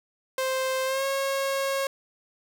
sawtooth tone with pitch glide, 523.3 to 545.5 Hz, C5 to C#5, 0 to -28 cents, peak -21 dBFS, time 0.38-1.87 s, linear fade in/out 2 ms, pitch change +72 cents, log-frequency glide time 0.85-1.05 s, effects none

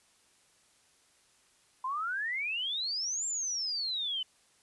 sine exponential two-way sweep, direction up then down, 1003 to 7459 to 2991 Hz, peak -31 dBFS, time 1.84-4.23 s, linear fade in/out 5 ms, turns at 3.26 s, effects white hiss -66 dBFS RMS until 4.62 s + resampled to 24000 Hz

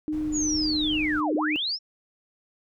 sine tone with vibrato, 305.2 Hz, D#4, 33 cents flat, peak -25 dBFS, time 0.08-1.56 s, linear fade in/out 0 ms, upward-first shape triangle, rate 2.5 Hz, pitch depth 14 cents each way
brown noise, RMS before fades -39 dBFS, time 0.12-1.21 s, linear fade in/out 10 ms
sine linear two-way sweep, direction down then up, 7040 to 240.9 to 5480 Hz, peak -25 dBFS, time 0.32-1.79 s, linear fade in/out 50 ms, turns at 1.35 s
effects none

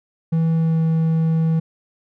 triangle tone with pitch glide, 163.1 to 161.79 Hz, E3 to E3, -18 to -32 cents, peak -13 dBFS, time 0.32-1.6 s, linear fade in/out 10 ms, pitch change -14 cents, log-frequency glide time 0.53-0.81 s, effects none

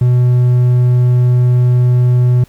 triangle tone, 123.8 Hz, B2, 5 cents sharp, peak -5 dBFS, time 0.01-2.44 s, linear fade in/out 5 ms, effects pink hiss -48 dBFS RMS until 2.48 s

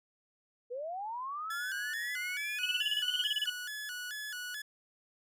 sine linear sweep, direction up, 466.2 to 3300 Hz, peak -36 dBFS, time 0.7-3.34 s, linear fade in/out 20 ms
sawtooth tone with vibrato, 1584 Hz, G6, 18 cents sharp, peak -35 dBFS, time 1.5-4.62 s, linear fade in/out 5 ms, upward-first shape square, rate 2.3 Hz, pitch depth 130 cents each way
sine tone bursts, 2960 Hz, F#7, in tune, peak -28 dBFS, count 16, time 2.63-3.499 s, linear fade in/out 5 ms, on 29 ms, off 27 ms
effects none

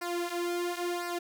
sawtooth tone with flanger, 349.2 Hz, F4, in tune, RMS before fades -33 dBFS, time 0.01-1.19 s, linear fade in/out 10 ms, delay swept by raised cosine 0.29 to 4.69 ms, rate 0.96 Hz, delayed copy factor -0.8, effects none

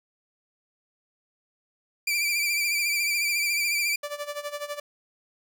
sawtooth tone with vibrato, 2349 Hz, D7, in tune, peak -20 dBFS, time 2.07-3.96 s, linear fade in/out 5 ms, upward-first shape sine, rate 14 Hz, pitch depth 46 cents each way
sawtooth tone with tremolo, 584 Hz, D5, 10 cents flat, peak -25 dBFS, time 4.03-4.8 s, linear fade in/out 5 ms, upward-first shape sine, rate 12 Hz, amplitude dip 80%
effects none

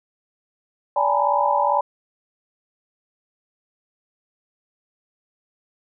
sine tone cluster, 578 / 816 / 858 / 938 / 996 Hz, D5 / G#5 / A5 / A#5 / B5, -28 / -31 / -44 / +11 / +14 cents, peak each -23 dBFS, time 0.96-1.81 s, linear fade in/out 5 ms, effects none

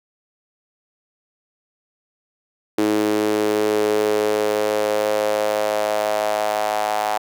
sawtooth tone with high-pass filter sweep, 106 Hz, G#2, 36 cents sharp, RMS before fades -20 dBFS, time 2.78-7.18 s, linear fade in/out 5 ms, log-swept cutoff 340 to 760 Hz, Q 4.7, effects none

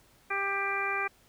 harmonic tone, 395.4 Hz, G4, 15 cents sharp, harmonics 1 / 2 / 3 / 4 / 5 / 6, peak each -38 / -37 / -34 / -35 / -37 / -33 dBFS, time 0.3-1.08 s, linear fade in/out 10 ms, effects pink hiss -62 dBFS RMS until 1.28 s

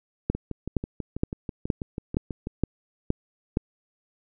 two click trains, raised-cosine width 3 ms, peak -9 / -18 dBFS, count 8 / 14, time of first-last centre 0.3-3.571 / 0.35-2.471 s, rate 2.14 / 6.13 Hz, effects none

